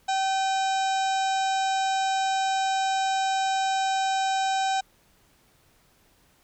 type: harmonic tone with a mistuned harmonic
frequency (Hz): 770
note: G5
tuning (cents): -31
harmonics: 1 / 2 / 3 / 4 / 5 / 6 / 7 / 8 / 9 / 10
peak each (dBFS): -23 / -34 / -39 / -40 / -36 / -47 / -41 / -43 / -43 / -42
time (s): 0.08-4.81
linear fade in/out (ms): 10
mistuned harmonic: 3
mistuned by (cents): +86
effects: pink hiss -62 dBFS RMS until 6.43 s